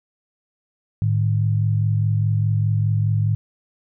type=tone pair together; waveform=sine; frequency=106.9 / 151.77 Hz; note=A2 / D#3; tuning=-49 / -43 cents; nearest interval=tritone; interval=606 cents; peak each=-17 / -23 dBFS; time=1.02-3.35 s; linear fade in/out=0 ms; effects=none

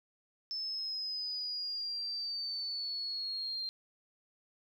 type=exponential sweep; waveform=sine; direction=down; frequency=5274 to 4169 Hz; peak=-35 dBFS; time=0.51-3.69 s; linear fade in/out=0 ms; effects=11-bit

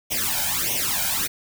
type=noise with flanger; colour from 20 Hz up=white; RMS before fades=-24 dBFS; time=0.1-1.28 s; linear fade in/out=20 ms; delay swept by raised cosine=0.33 to 1.32 ms; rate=1.6 Hz; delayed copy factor=+0.95; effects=none

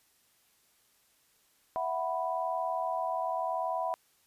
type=chord; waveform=sine; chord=E suspended second; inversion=none; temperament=equal; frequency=659.3 / 740 / 987.8 Hz; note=E5 / F#5 / B5; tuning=0 / 0 / 0 cents; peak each=-34 dBFS; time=1.76-3.94 s; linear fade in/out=0 ms; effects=white hiss -68 dBFS RMS until 4.26 s + resampled to 32000 Hz

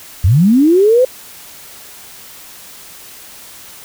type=linear sweep; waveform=sine; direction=up; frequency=76.4 to 524 Hz; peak=-6 dBFS; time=0.24-1.05 s; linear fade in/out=5 ms; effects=white hiss -36 dBFS RMS until 3.84 s

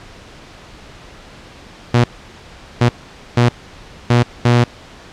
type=tone bursts at uneven times; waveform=sawtooth; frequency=120.6 Hz; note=B2; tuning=41 cents flat; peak=-5 dBFS; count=5; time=1.94-2.04 / 2.81-2.89 / 3.37-3.49 / 4.1-4.23 / 4.45-4.64 s; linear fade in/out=5 ms; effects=pink hiss -39 dBFS RMS until 5.12 s + low-pass 5000 Hz 12 dB/octave

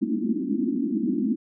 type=band-pass noise; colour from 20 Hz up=pink; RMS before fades=-25 dBFS; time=0.01-1.36 s; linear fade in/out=20 ms; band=200 to 340 Hz; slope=96 dB/octave; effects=none

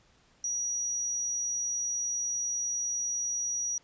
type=tone; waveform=sine; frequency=5790 Hz; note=F#8; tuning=38 cents flat; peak=-29 dBFS; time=0.44-3.78 s; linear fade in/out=2 ms; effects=pink hiss -64 dBFS RMS until 3.83 s + resampled to 16000 Hz

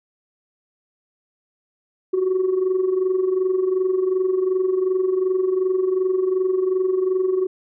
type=tone with amplitude modulation; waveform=sine; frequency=373.3 Hz; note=F#4; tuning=15 cents sharp; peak=-13 dBFS; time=2.13-7.47 s; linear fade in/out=10 ms; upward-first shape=sine; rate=22.7 Hz; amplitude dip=65%; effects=tanh soft clip ceiling -13 dBFS

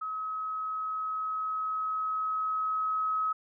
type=tone with level ramp; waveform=sine; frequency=1278 Hz; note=D#6; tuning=46 cents sharp; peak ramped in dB=-32 to -26 dBFS; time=0.01-3.33 s; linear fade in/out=10 ms; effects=none

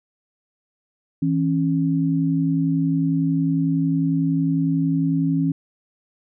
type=tone pair together; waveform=sine; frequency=162.8 / 273.8 Hz; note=E3 / C#4; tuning=-21 / -21 cents; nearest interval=major sixth; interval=900 cents; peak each=-20 dBFS; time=1.22-5.52 s; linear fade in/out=5 ms; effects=none

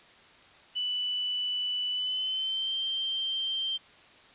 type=tone with pitch glide; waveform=sine; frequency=2977 to 3143 Hz; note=F#7 to G7; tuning=+10 to +4 cents; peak=-28 dBFS; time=0.75-3.78 s; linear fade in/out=20 ms; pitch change=+94 cents; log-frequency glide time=1.91-2.75 s; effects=white hiss -55 dBFS RMS until 4.34 s + resampled to 8000 Hz

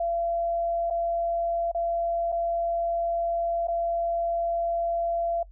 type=tone with dropouts; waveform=sine; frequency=680 Hz; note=F5; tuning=46 cents flat; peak=-24 dBFS; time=0-5.43 s; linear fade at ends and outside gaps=5 ms; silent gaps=0.901-0.907 / 1.716-1.747 / 2.32-2.324 / 3.672-3.682 s; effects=noise-tail reverb RT60 0.1 s tail -22 dB re dry + added 46 Hz sine -45 dBFS peak until 5.51 s

